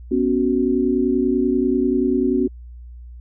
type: chord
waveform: sine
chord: B suspended second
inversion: none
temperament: equal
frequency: 246.9 / 277.2 / 370 Hz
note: B3 / C#4 / F#4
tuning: 0 / 0 / 0 cents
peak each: -20 dBFS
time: 0.11-2.48 s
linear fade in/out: 10 ms
effects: added 60 Hz sine -35 dBFS peak until 3.2 s